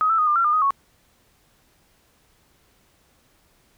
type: tone with pitch steps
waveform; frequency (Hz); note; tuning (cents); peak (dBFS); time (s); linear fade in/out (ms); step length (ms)
sine; 1261 / 1324 / 1241 / 1199 / 1363 / 1207 / 1251 / 1107; D#6 / E6 / D#6 / D6 / F6 / D6 / D#6 / C#6; +23 / +7 / -5 / +36 / -43 / +47 / +9 / -3; -16; 0.01-0.706; 0; 87
effects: pink hiss -61 dBFS RMS until 3.77 s